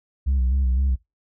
sine tone with vibrato, 65 Hz, C2, 11 cents flat, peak -15 dBFS, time 0.26-0.96 s, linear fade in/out 20 ms, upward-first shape square, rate 3.9 Hz, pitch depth 60 cents each way, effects noise-tail reverb RT60 0.2 s tail -23 dB re dry + tanh soft clip ceiling -16 dBFS

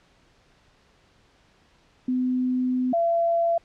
sine tone pair in turn, 253.4 / 676.5 Hz, B3 / E5, +45 / +45 cents, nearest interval octave + perfect fourth, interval 1700 cents, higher second, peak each -21 / -19 dBFS, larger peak second, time 2.08-2.93 / 2.93-3.58 s, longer first, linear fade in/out 5 ms, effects pink hiss -60 dBFS RMS until 3.64 s + low-pass 5000 Hz 12 dB/octave

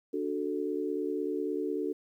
sine chord, D major, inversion none, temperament equal, 293.7 / 370 / 440 Hz, D4 / F#4 / A4, 0 / 0 / 0 cents, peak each -34 dBFS, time 0.13-1.93 s, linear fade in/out 10 ms, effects 11-bit

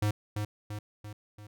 square tone with echo, 104.8 Hz, G#2, 16 cents sharp, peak -26 dBFS, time 0.02-0.11 s, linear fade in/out 5 ms, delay 340 ms, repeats 4, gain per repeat -5 dB, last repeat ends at 1.47 s, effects none

